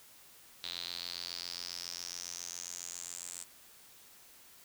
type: tone with band-pass filter sweep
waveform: square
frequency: 43.65 Hz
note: F1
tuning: in tune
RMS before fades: -43 dBFS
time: 0.63-3.44 s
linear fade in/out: 10 ms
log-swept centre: 3900 to 7900 Hz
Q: 6.6
effects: white hiss -58 dBFS RMS until 4.64 s